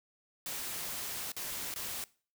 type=noise with dropouts; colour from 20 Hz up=white; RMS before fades=-39 dBFS; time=0.46-2.04 s; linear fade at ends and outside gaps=1 ms; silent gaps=1.319-1.365 / 1.74-1.76 s; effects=noise-tail reverb RT60 0.4 s tail -21 dB re dry